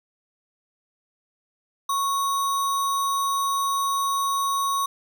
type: tone with sample-and-hold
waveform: sine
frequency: 1105 Hz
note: C#6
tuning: 6 cents flat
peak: -21 dBFS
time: 1.89-4.86 s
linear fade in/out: 5 ms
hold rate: 4900 Hz
effects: none